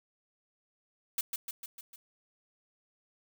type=noise with echo; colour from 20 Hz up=blue; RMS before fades=-31 dBFS; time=1.18-1.21 s; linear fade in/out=2 ms; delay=150 ms; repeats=5; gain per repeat=-4 dB; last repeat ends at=1.96 s; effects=none